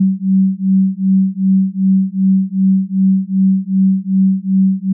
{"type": "beating tone pair", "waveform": "sine", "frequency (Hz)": [189.8, 192.4], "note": ["F#3", "G3"], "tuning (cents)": [44, -32], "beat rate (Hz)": 2.6, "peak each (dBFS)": -13, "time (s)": [0, 4.93], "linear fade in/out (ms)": 10, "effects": []}